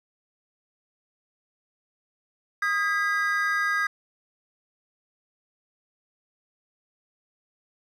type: chord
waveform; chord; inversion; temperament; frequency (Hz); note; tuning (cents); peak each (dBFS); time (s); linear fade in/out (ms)
triangle; G# minor; second; equal with one note detuned; 1244.5 / 1626.1 / 1975.5; D#6 / G#6 / B6; 0 / -37 / 0; -26 / -23 / -28; 2.62-3.87; 5
effects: none